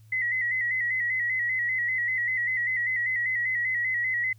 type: tone with vibrato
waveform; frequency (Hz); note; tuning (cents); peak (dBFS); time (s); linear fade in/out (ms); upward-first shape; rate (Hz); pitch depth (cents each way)
sine; 1975.5; B6; 0; -24; 0.12-4.33; 5; square; 5.1; 53
effects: added 109 Hz sine -50 dBFS peak until 4.38 s + white hiss -67 dBFS RMS until 4.38 s